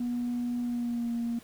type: tone with pitch glide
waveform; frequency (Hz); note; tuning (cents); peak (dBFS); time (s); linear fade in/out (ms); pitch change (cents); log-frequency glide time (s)
sine; 242.4 to 234.5; B3 to A#3; -32 to +11; -27; 0-1.39; 5; -57; 0.62-1.12
effects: tanh soft clip ceiling -25 dBFS + pink hiss -54 dBFS RMS until 1.43 s